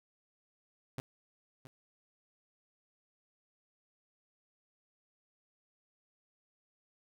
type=tone with echo; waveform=sawtooth; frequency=131.1 Hz; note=C3; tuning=4 cents sharp; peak=-33 dBFS; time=0.98-1 s; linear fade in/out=0 ms; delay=670 ms; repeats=1; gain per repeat=-13 dB; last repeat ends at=1.67 s; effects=none